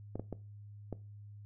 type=clicks; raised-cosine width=2 ms; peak=-25 dBFS; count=4; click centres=0.156 / 0.196 / 0.327 / 0.927 s; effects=noise-tail reverb RT60 0.3 s tail -18 dB re dry + added 103 Hz sine -48 dBFS peak until 1.45 s